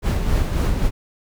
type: noise with tremolo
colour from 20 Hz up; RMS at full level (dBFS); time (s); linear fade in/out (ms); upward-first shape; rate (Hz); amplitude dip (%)
brown; -17; 0.02-0.91; 50; sine; 3.7; 45
effects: none